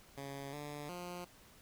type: tone with pitch steps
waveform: 10% pulse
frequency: 138.9 / 146.8 / 177.1 Hz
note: C#3 / D3 / F3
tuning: +4 / 0 / +24 cents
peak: -35 dBFS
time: 0.17-1.25 s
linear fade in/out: 10 ms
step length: 360 ms
effects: pink hiss -61 dBFS RMS until 1.61 s